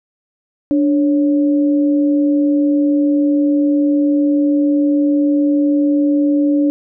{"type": "tone pair together", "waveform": "sine", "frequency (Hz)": [292.2, 552], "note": ["D4", "C#5"], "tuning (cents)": [-9, -7], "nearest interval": "major seventh", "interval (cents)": 1102, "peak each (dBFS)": [-11, -22], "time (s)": [0.71, 6.7], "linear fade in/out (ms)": 0, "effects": []}